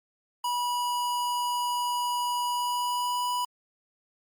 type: tone with pitch glide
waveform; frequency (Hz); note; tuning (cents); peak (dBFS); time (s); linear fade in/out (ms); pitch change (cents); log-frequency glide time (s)
square; 974 to 984.2; B5 to B5; -24 to -6; -27; 0.44-3.45; 5; +18; 2.46-3.32
effects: Opus 48 kbps